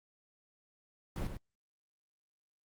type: noise with echo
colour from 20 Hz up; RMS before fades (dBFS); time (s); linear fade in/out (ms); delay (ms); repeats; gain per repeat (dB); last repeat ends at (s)
brown; -36; 1.16-1.27; 2; 100; 1; -7; 1.37
effects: Opus 24 kbps